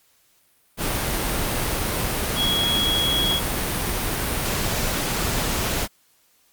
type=tone in noise; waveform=sine; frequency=3322 Hz; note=G#7; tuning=in tune; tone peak=-20 dBFS; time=2.35-3.41 s; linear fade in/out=50 ms; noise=pink; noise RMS=-24 dBFS; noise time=0.77-5.88 s; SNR=+1 dB; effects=white hiss -61 dBFS RMS until 6.52 s + Opus 48 kbps